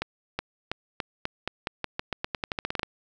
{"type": "accelerating click train", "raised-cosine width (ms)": 0.3, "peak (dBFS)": -12, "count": 20, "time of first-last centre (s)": [0.02, 2.832], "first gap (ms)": 370, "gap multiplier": 0.88, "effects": []}